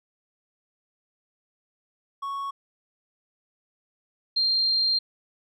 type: tone pair in turn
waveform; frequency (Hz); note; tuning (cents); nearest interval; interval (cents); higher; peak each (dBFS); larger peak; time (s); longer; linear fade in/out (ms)
triangle / sine; 1108.7 / 4186; C#6 / C8; 0 / 0; octave + major seventh; 2300; second; -27 / -20; second; 2.22-2.51 / 4.36-4.99; second; 10
effects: none